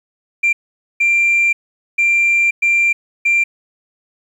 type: tone bursts at uneven times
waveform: sine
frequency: 2371 Hz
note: D7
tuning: 16 cents sharp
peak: -9 dBFS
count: 5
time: 0.43-0.53 / 1-1.53 / 1.98-2.51 / 2.62-2.93 / 3.25-3.44 s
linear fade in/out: 10 ms
effects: tanh soft clip ceiling -8 dBFS + 8-bit